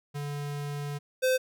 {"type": "tone pair in turn", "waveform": "square", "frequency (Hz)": [144.6, 515.3], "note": ["D3", "C5"], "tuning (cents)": [-27, -27], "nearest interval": "octave + minor seventh", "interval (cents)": 2200, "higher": "second", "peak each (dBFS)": [-33, -23], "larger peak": "second", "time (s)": [[0.14, 0.99], [1.22, 1.38]], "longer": "first", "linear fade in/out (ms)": 20, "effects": []}